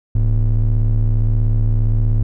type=ring-modulated tone; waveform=triangle; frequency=69.3 Hz; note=C#2; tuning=in tune; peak=-7 dBFS; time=0.15-2.23 s; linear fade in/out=5 ms; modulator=38.5 Hz; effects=none